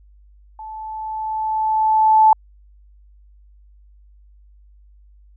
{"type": "tone with level ramp", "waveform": "sine", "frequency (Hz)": 872, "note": "A5", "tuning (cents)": -16, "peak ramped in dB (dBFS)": [-31, -7], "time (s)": [0.59, 2.33], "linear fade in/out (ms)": 2, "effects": ["added 50 Hz sine -46 dBFS peak until 5.36 s"]}